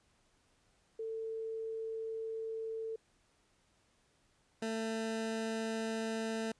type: tone pair in turn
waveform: sine / 20% pulse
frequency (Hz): 446.4 / 223.2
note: A4 / A3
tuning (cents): +25 / +25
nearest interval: octave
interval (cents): 1200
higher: first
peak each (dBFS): -37 / -30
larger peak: second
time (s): 0.99-2.96 / 4.62-6.52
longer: first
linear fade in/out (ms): 5
effects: pink hiss -72 dBFS RMS until 6.59 s + resampled to 22050 Hz